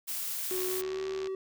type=noise; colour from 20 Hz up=blue; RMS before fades=-35 dBFS; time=0.07-0.82 s; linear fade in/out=20 ms
type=click train; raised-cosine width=0.2 ms; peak=-25 dBFS; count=57; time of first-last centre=0.51-1.272 s; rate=73.5 Hz
type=tone with pitch glide; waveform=triangle; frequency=370 to 381.9 Hz; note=F#4 to G4; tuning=0 to -45 cents; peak=-30 dBFS; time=0.51-1.35 s; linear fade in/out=2 ms; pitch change=+55 cents; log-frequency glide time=0.68-1.05 s
effects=none